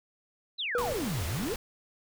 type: exponential two-way sweep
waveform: sine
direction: down then up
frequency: 4186 to 71.1 to 545 Hz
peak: -30 dBFS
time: 0.58-1.55 s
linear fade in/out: 20 ms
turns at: 1.26 s
type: tone with exponential decay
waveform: triangle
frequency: 485.3 Hz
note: B4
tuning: 30 cents flat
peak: -23 dBFS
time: 0.75-1.21 s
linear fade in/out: 1 ms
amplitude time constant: 100 ms
type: noise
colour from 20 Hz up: pink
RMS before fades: -37 dBFS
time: 0.78-1.56 s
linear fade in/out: 2 ms
effects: none